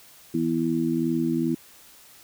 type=harmonic tone; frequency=82.41 Hz; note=E2; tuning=in tune; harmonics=2 / 3 / 4; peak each=-29 / -25 / -25 dBFS; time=0.34-1.55 s; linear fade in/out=5 ms; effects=white hiss -51 dBFS RMS until 2.23 s